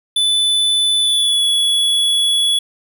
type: tone with pitch glide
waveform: square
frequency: 3497 to 3386 Hz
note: A7 to G#7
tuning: -11 to +33 cents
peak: -13 dBFS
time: 0.16-2.59 s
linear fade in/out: 5 ms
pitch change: -56 cents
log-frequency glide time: 0.99-1.45 s
effects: none